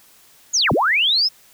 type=linear two-way sweep; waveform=sine; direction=down then up; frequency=7030 to 84.6 to 5350 Hz; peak=-14 dBFS; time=0.53-1.29 s; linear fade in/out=20 ms; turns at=0.72 s; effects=white hiss -51 dBFS RMS until 1.53 s